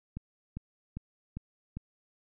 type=click train; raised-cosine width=5 ms; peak=-25 dBFS; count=5; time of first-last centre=0.17-1.77 s; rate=2.5 Hz; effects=none